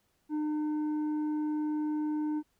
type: tone with tanh clipping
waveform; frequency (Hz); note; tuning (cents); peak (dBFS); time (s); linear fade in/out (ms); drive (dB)
triangle; 303.2; D#4; -45; -30; 0.29-2.43; 50; 10
effects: pink hiss -74 dBFS RMS until 2.59 s